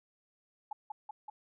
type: tone with echo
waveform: sine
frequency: 847 Hz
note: G#5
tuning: 34 cents sharp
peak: -35 dBFS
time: 0.71-0.73 s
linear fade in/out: 5 ms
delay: 190 ms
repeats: 3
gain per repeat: -2 dB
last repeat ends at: 1.3 s
effects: none